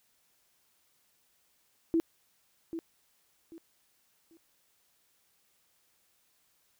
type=tone with echo; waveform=sine; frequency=329.6 Hz; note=E4; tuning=in tune; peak=-23 dBFS; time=1.94-2 s; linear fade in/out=0 ms; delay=790 ms; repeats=3; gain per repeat=-11 dB; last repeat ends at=4.37 s; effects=white hiss -71 dBFS RMS until 6.79 s